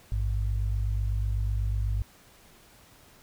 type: tone pair together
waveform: sine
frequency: 54.14 / 102.2 Hz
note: A1 / G#2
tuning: -27 / -27 cents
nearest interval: major seventh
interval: 1100 cents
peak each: -26 / -30 dBFS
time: 0.12-2.02 s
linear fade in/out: 0 ms
effects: pink hiss -56 dBFS RMS until 3.22 s